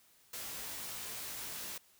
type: noise with comb filter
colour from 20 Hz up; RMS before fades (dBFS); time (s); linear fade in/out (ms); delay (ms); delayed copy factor
white; -43; 0.33-1.78; 5; 18; +0.7
effects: white hiss -66 dBFS RMS until 1.99 s